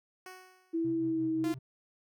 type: tone with exponential decay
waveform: 10% pulse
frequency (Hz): 370.6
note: F#4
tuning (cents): +3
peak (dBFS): -35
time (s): 0.26-0.95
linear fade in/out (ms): 2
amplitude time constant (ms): 150
type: tone with pitch glide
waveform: sine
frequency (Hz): 329.6 to 320.2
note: E4 to D#4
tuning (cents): 0 to +50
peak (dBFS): -28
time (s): 0.73-1.54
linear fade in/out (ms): 20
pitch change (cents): -50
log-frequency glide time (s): 0.92-1.27
type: tone with tremolo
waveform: triangle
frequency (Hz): 130.81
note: C3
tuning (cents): 0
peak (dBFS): -38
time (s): 0.84-1.59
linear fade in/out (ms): 10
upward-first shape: sine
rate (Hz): 5.6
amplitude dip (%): 65
type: tone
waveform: sawtooth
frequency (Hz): 345.5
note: F4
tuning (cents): -19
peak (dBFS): -33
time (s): 1.44-1.54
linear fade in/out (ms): 0
effects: none